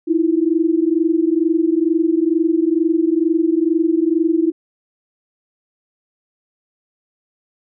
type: tone pair together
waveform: sine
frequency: 316.6 / 338.8 Hz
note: D#4 / E4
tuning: +30 / +48 cents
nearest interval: minor second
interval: 118 cents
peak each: -16 dBFS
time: 0.07-4.52 s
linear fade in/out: 20 ms
effects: none